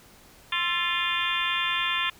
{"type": "harmonic tone with a mistuned harmonic", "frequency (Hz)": 350.2, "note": "F4", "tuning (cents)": 5, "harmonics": [3, 4, 5, 6, 7, 8, 9, 10], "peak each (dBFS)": [-31, -35, -31, -35, -31, -33, -34, -31], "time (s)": [0.52, 2.1], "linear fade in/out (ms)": 5, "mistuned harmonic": 4, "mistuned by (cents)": -67, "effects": ["pink hiss -53 dBFS RMS until 2.19 s"]}